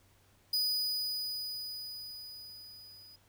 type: tone with level ramp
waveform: 45% pulse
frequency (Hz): 4960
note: D#8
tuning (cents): -6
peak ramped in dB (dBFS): -27 to -52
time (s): 0.53-3.16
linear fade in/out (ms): 5
effects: added 96 Hz sine -67 dBFS peak until 3.28 s + pink hiss -67 dBFS RMS until 3.28 s